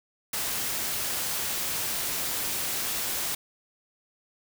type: noise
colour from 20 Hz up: white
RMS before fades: -30 dBFS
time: 0.33-3.35 s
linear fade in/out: 5 ms
effects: none